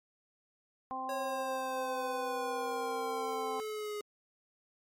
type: harmonic tone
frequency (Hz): 261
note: C4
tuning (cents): -4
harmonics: 1 / 2 / 3 / 4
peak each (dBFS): -46 / -48 / -38 / -39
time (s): 0.91-3.6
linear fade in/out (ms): 0
type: linear sweep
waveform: square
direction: down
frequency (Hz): 548 to 415.3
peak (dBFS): -37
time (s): 1.09-4.01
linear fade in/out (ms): 2
effects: MP3 64 kbps